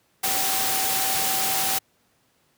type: tone in noise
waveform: sine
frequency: 770 Hz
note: G5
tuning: 31 cents flat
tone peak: -30 dBFS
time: 0.23-1.79 s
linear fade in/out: 10 ms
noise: white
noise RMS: -24 dBFS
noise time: 0.23-1.79 s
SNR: -9 dB
effects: pink hiss -65 dBFS RMS until 2.57 s + high-pass 100 Hz 12 dB/octave